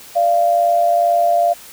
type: tone pair together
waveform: sine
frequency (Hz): 587.8 / 690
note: D5 / F5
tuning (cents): +1 / -21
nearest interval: minor third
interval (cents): 278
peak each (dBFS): -19 / -12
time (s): 0.15-1.54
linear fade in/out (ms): 20
effects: white hiss -39 dBFS RMS until 1.72 s